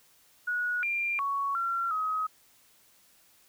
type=tone with pitch steps; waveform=sine; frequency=1459 / 2385 / 1115 / 1367 / 1267 Hz; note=F#6 / D7 / C#6 / F6 / D#6; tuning=-25 / +26 / +10 / -37 / +31 cents; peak=-27 dBFS; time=0.47-2.27 s; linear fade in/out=10 ms; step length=360 ms; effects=white hiss -62 dBFS RMS until 3.48 s